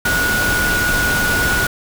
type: tone in noise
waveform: sine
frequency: 1456 Hz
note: F#6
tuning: 28 cents flat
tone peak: -16 dBFS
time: 0.05-1.67 s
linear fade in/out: 5 ms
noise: pink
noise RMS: -20 dBFS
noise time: 0.05-1.67 s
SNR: +1 dB
effects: none